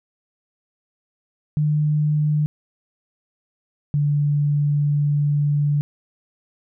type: tone pair in turn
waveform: sine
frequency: 150.5 / 145.88 Hz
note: D3 / D3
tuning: +43 / -11 cents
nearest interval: minor second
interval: 54 cents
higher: first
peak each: -16 dBFS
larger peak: neither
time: 1.57-2.46 / 3.94-5.81 s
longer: second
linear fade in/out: 0 ms
effects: none